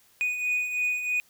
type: beating tone pair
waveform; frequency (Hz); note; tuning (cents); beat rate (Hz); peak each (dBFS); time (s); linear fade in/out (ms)
triangle; 2475 / 2478.1; D#7 / D#7; -10 / -8; 3.1; -32 / -24; 0.21-1.2; 0
effects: white hiss -61 dBFS RMS until 1.29 s